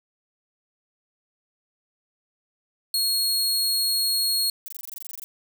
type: tone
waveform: sawtooth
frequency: 4303 Hz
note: C8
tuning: 48 cents sharp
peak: -18 dBFS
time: 2.94-4.5 s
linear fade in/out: 2 ms
type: noise bursts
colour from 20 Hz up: violet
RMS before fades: -36 dBFS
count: 14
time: 4.66-5.24 s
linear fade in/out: 0 ms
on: 21 ms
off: 22 ms
effects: none